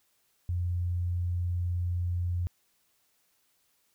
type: tone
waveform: sine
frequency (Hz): 88.1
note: F2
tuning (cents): +16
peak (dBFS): -27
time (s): 0.49-2.47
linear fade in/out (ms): 0
effects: white hiss -71 dBFS RMS until 3.94 s